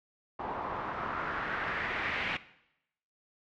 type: noise with low-pass filter sweep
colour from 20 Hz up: white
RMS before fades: -35 dBFS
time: 0.39-2.37 s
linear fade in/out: 5 ms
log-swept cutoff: 880 to 2400 Hz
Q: 2.3
effects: noise-tail reverb RT60 0.8 s tail -17 dB re dry + low-pass 4000 Hz 12 dB/octave